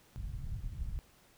pink low-pass noise, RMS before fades -39 dBFS, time 0.16-0.99 s, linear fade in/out 0 ms, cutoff 130 Hz, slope 24 dB/octave, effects pink hiss -64 dBFS RMS until 1.37 s

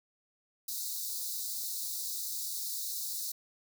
white high-pass noise, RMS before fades -37 dBFS, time 0.68-3.32 s, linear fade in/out 5 ms, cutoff 3800 Hz, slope 96 dB/octave, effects none

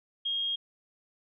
sine tone, 3249 Hz, G#7, 39 cents flat, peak -28 dBFS, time 0.25-0.56 s, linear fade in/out 10 ms, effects none

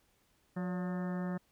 harmonic tone with a mistuned harmonic, 179.7 Hz, F3, 50 cents sharp, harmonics 1 / 2 / 3 / 4 / 5 / 6 / 7 / 8 / 9 / 10, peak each -34 / -45 / -46 / -50 / -53 / -54 / -52 / -57 / -56 / -53 dBFS, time 0.56-1.38 s, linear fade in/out 10 ms, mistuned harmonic 3, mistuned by +71 cents, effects pink hiss -72 dBFS RMS until 1.51 s

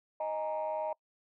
sine chord, D# suspended fourth, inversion none, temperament equal, 622.3 / 830.6 / 932.3 Hz, D#5 / G#5 / A#5, 0 / 0 / 0 cents, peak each -33 / -39 / -36 dBFS, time 0.2-0.93 s, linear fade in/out 5 ms, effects noise-tail reverb RT60 0.1 s tail -25 dB re dry + tanh soft clip ceiling -26 dBFS

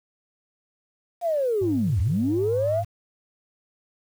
sine linear two-way sweep, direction down then up, 713 to 69.3 to 713 Hz, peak -20 dBFS, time 1.21-2.84 s, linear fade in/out 50 ms, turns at 2 s
sine tone, 103.83 Hz, G#2, in tune, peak -27 dBFS, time 1.61-2.85 s, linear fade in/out 10 ms
effects tanh soft clip ceiling -14 dBFS + 8-bit

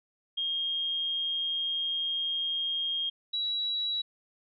sine tone pair in turn, 3234 / 3898 Hz, G#7 / B7, -47 / -23 cents, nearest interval minor third, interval 324 cents, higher second, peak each -28 dBFS, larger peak neither, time 0.37-3.1 / 3.33-4.02 s, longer first, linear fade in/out 10 ms, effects none

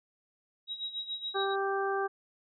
sine tone with tremolo, 3829 Hz, A#7, 46 cents sharp, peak -32 dBFS, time 0.67-1.56 s, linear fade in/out 50 ms, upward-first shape sine, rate 7.1 Hz, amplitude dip 75%
harmonic tone, 392 Hz, G4, in tune, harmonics 1 / 2 / 3 / 4, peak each -31 / -34 / -36 / -37 dBFS, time 1.34-2.08 s, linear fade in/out 20 ms
effects none

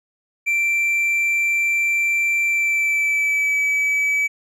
triangle tone with pitch glide, 2349 to 2291 Hz, D7 to D7, 0 to -44 cents, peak -15 dBFS, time 0.46-4.28 s, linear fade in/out 20 ms, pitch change -44 cents, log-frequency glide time 2.45-3.57 s, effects none

